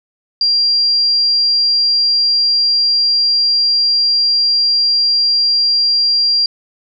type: tone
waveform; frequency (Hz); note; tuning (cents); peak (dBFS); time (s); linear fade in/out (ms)
sine; 4760; D8; +22; -10; 0.41-6.46; 2
effects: none